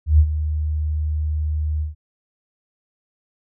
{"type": "tone with ADSR envelope", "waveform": "sine", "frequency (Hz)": 76.5, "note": "D#2", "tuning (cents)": -29, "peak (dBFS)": -7, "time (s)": [0.06, 1.95], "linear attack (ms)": 130, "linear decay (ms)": 65, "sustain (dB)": -12, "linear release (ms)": 140, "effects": []}